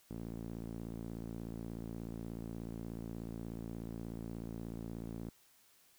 sawtooth tone with band-pass filter, 56.6 Hz, A1, 50 cents sharp, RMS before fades -44 dBFS, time 0.1-5.3 s, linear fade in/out 10 ms, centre 240 Hz, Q 1.3, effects white hiss -67 dBFS RMS until 5.98 s

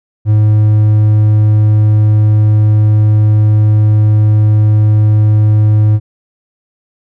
triangle tone, 106.6 Hz, G#2, 46 cents sharp, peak -3 dBFS, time 0.25-6 s, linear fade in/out 50 ms, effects none

